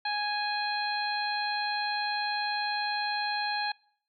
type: harmonic tone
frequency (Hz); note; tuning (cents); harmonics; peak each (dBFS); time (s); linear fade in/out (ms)
830; G#5; -1; 1 / 2 / 3 / 4 / 5; -31 / -34 / -38 / -44 / -34; 0.05-3.72; 5
effects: noise-tail reverb RT60 0.6 s tail -25 dB re dry